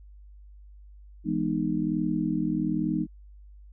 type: chord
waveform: sine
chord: E major seventh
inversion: none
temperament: just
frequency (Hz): 164.81 / 206 / 247.2 / 309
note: E3 / G#3 / B3 / D#4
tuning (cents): 0 / -14 / +2 / -12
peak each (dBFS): -31 / -30 / -31 / -28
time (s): 1.24-3.07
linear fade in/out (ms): 50
effects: added 50 Hz sine -46 dBFS peak until 3.72 s